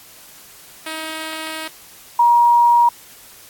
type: tone pair in turn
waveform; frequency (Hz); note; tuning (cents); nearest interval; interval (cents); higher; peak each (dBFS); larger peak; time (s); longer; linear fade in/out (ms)
5% pulse / sine; 317 / 949.9; D#4 / A#5; +32 / +32; octave + perfect fifth; 1900; second; -14 / -9; second; 0.86-1.68 / 2.19-2.89; first; 5
effects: white hiss -43 dBFS RMS until 3.49 s + AAC 64 kbps